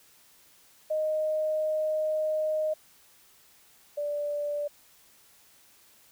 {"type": "tone pair in turn", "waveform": "sine", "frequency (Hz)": [620, 585.2], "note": ["D#5", "D5"], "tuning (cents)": [-6, -6], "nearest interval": "minor second", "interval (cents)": 100, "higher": "first", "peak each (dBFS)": [-25, -28], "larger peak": "first", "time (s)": [[0.9, 2.74], [3.97, 4.68]], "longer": "first", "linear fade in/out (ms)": 10, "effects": ["white hiss -59 dBFS RMS until 6.11 s"]}